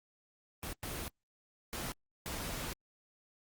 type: noise bursts at uneven times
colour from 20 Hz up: pink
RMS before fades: -40 dBFS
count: 4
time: 0.63-0.73 / 0.83-1.08 / 1.73-1.92 / 2.26-2.73 s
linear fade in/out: 0 ms
effects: Opus 24 kbps